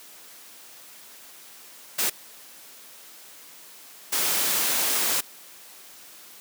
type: noise bursts at uneven times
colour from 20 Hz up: white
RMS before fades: -24 dBFS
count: 2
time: 1.98-2.1 / 4.12-5.21 s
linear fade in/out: 10 ms
effects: white hiss -47 dBFS RMS until 6.4 s + high-pass 200 Hz 12 dB/octave